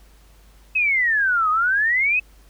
sine exponential two-way sweep, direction down then up, 2594 to 1226 to 2594 Hz, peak -16 dBFS, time 0.75-2.2 s, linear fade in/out 10 ms, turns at 1.5 s, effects added 50 Hz sine -48 dBFS peak until 2.49 s + pink hiss -56 dBFS RMS until 2.49 s

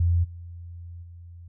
sine tone with level steps, 86 Hz, F2, 26 cents flat, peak -18 / -37 / -41 dBFS, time 0-1.48 s, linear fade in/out 5 ms, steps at 0.23 / 1.02 s, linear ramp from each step 20 ms, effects none

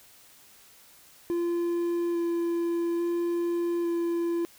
triangle tone with vibrato, 342 Hz, F4, 36 cents flat, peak -23 dBFS, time 1.3-4.45 s, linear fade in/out 0 ms, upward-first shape square, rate 0.59 Hz, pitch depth 9 cents each way, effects white hiss -55 dBFS RMS until 4.58 s

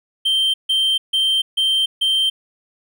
triangle tone bursts, 3136 Hz, G7, in tune, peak -13 dBFS, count 5, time 0.25-2.3 s, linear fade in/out 10 ms, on 290 ms, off 150 ms, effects none

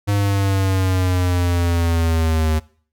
square exponential sweep, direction down, 102.2 to 77.78 Hz, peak -16 dBFS, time 0.07-2.6 s, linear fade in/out 20 ms, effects noise-tail reverb RT60 0.5 s tail -22 dB re dry

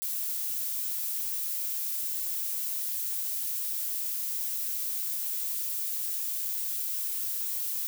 violet noise, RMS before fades -32 dBFS, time 0.02-7.87 s, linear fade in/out 0 ms, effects none

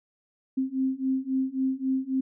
sine beating tone pair, 261.7 / 265.4 Hz, C4 / C4, 0 / +25 cents, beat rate 3.7 Hz, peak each -28 / -27 dBFS, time 0.57-2.21 s, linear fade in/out 10 ms, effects none

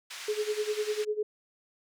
pink band-pass noise, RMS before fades -42 dBFS, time 0.1-1.05 s, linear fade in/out 10 ms, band 1800 to 7200 Hz, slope 12 dB/octave
sine tone with tremolo, 423.6 Hz, G#4, 34 cents sharp, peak -25 dBFS, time 0.28-1.23 s, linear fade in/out 5 ms, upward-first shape sine, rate 10 Hz, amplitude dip 85%
effects none

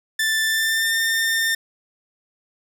sawtooth tone with pitch glide, 1766 to 1807.3 Hz, A6 to A6, +6 to +46 cents, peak -15 dBFS, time 0.19-1.55 s, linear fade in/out 5 ms, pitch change +40 cents, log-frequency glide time 0.43-0.98 s, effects none

